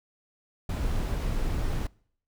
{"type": "noise", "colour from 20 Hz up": "brown", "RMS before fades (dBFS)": -28, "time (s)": [0.69, 1.87], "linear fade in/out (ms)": 5, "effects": ["noise-tail reverb RT60 0.6 s tail -25 dB re dry"]}